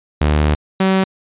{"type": "tone pair in turn", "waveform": "sawtooth", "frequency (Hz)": [75.2, 190.37], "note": ["D2", "F#3"], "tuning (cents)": [42, 50], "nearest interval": "octave + major third", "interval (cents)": 1608, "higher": "second", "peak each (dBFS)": -8, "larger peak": "neither", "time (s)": [[0.21, 0.55], [0.8, 1.04]], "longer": "first", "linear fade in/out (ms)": 5, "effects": ["resampled to 8000 Hz"]}